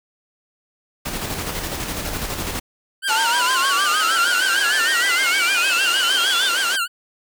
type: noise with tremolo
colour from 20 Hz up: pink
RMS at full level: -25 dBFS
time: 1.05-2.6 s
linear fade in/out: 10 ms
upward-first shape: square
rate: 12 Hz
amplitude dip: 35%
type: tone with vibrato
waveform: 25% pulse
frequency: 1480 Hz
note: F#6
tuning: in tune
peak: -15 dBFS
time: 3.02-6.88 s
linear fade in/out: 50 ms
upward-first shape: sine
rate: 6.5 Hz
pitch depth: 140 cents each way
type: band-pass noise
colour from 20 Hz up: white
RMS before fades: -27 dBFS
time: 3.07-6.77 s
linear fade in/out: 20 ms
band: 290 to 7000 Hz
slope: 24 dB/octave
type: exponential sweep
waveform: sine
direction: up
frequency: 860 to 3625 Hz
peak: -20 dBFS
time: 3.09-6.5 s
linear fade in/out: 20 ms
effects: none